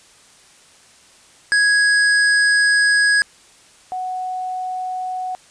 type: tone pair in turn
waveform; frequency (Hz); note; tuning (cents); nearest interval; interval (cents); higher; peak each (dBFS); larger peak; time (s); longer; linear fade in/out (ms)
square / sine; 1661.2 / 740; G#6 / F#5; 0 / 0; octave + major second; 1400; first; -13 / -22; first; 1.52-3.22 / 3.92-5.35; first; 0
effects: white hiss -49 dBFS RMS until 5.5 s + resampled to 22050 Hz

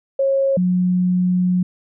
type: tone pair in turn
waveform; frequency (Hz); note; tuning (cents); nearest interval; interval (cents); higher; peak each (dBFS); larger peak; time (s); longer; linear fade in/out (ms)
sine; 544 / 181.04; C#5 / F#3; -33 / -37; octave + perfect fifth; 1904; first; -14; neither; 0.19-0.57 / 0.57-1.63; second; 5
effects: none

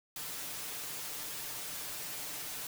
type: noise with comb filter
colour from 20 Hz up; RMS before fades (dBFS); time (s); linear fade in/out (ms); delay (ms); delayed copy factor
white; -41; 0.16-2.67; 2; 6.7; +0.75
effects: none

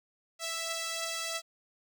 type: beating tone pair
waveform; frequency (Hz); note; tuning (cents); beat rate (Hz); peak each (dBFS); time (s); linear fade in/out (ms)
5% pulse; 659.3 / 662.4; E5 / E5; 0 / +8; 3.1; -23 / -30; 0.39-1.42; 50
effects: none

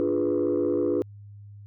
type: chord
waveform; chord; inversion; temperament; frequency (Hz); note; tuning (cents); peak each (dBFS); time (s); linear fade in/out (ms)
sine; D diminished seventh; none; equal; 293.7 / 349.2 / 415.3 / 493.9; D4 / F4 / Ab4 / Cb5; 0 / 0 / 0 / 0; -26 / -25 / -27 / -27; 0-1.02; 0
effects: tanh soft clip ceiling -16 dBFS + added 102 Hz sine -42 dBFS peak until 1.66 s

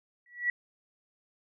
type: tone with exponential growth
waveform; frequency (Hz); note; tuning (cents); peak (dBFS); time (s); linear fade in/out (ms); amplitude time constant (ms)
sine; 1939; B6; -32; -22; 0.26-0.5; 2; 51
effects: none

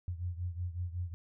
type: beating tone pair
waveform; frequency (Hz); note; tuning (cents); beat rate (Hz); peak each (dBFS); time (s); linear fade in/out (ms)
sine; 87 / 92.4; F2 / F#2; -6 / -2; 5.4; -36 / -40; 0.08-1.14; 0
effects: none

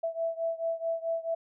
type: beating tone pair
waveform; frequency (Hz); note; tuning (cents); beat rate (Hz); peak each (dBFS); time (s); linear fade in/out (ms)
sine; 659.3 / 663.9; E5 / E5; 0 / +12; 4.6; -31 / -33; 0.03-1.35; 10
effects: none

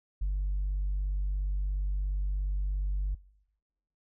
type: tone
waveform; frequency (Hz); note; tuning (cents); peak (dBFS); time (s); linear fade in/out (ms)
sine; 48.53; G1; -17; -25; 0.21-3.15; 10
effects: noise-tail reverb RT60 1.0 s tail -25 dB re dry + tanh soft clip ceiling -25 dBFS

